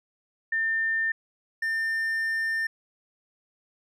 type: tone pair in turn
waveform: sine / triangle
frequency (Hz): 1800 / 1800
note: A6 / A6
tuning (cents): +39 / +39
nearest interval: unison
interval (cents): 0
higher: neither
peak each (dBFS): -23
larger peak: neither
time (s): 0.52-1.12 / 1.62-2.67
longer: second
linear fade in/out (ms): 5
effects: none